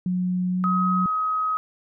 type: tone with pitch glide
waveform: sine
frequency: 181.5 to 183.82 Hz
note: F#3 to F#3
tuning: -33 to -11 cents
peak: -21 dBFS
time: 0.06-1.06 s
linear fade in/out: 2 ms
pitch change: +22 cents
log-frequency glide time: 0.5-0.64 s
type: tone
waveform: sine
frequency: 1266 Hz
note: D#6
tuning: 30 cents sharp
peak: -21 dBFS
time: 0.64-1.57 s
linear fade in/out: 0 ms
effects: none